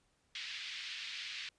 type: band-pass noise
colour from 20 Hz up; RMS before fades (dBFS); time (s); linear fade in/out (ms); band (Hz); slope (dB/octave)
pink; -44; 0.35-1.49; 2; 2100 to 4500; 24
effects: pink hiss -75 dBFS RMS until 1.58 s + resampled to 22050 Hz